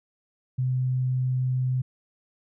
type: tone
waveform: sine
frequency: 128.1 Hz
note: C3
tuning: 36 cents flat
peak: -22 dBFS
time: 0.58-1.82 s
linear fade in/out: 10 ms
effects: none